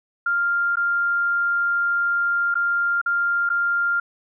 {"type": "tone with dropouts", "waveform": "sine", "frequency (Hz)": 1396.9, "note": "F6", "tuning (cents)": 0, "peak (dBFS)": -18, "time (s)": [0.26, 4], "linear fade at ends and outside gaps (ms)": 5, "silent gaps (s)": [[0.757, 0.769], [2.543, 2.553], [3.015, 3.06], [3.492, 3.5]], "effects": []}